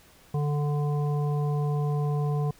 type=harmonic tone; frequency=146.83 Hz; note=D3; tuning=in tune; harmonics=1 / 3 / 5 / 7; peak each=-24 / -34 / -38 / -41 dBFS; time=0.34-2.51 s; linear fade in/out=5 ms; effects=pink hiss -56 dBFS RMS until 2.59 s